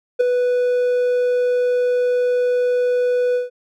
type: tone with ADSR envelope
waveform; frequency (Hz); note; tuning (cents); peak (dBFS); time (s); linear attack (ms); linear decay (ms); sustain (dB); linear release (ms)
triangle; 493.9; B4; 0; -7; 0.19-3.5; 18; 6; -6; 150
effects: none